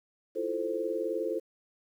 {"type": "chord", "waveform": "sine", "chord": "F major seventh", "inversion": "third", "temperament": "equal", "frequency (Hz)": [329.6, 349.2, 440, 523.3], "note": ["E4", "F4", "A4", "C5"], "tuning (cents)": [0, 0, 0, 0], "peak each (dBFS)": [-37, -36, -33, -34], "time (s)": [0.35, 1.4], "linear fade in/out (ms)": 20, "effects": ["10-bit"]}